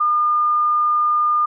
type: tone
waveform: sine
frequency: 1211 Hz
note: D#6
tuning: 47 cents flat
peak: -14 dBFS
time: 0-1.46 s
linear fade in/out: 10 ms
effects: none